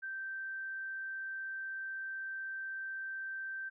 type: tone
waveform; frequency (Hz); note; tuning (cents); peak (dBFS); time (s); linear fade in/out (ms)
sine; 1561; G6; -8; -38; 0.02-3.7; 20
effects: none